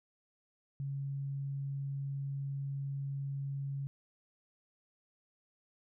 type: tone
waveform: sine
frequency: 138.59 Hz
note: C#3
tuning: in tune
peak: -35 dBFS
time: 0.8-3.87 s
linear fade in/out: 0 ms
effects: none